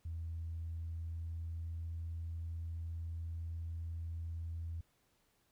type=tone with pitch glide; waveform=sine; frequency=82.41 to 82.94 Hz; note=E2 to E2; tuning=0 to +11 cents; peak=-38 dBFS; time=0.05-4.81 s; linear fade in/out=5 ms; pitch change=+11 cents; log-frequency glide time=0.49-1.95 s; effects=tanh soft clip ceiling -34 dBFS + pink hiss -75 dBFS RMS until 5.51 s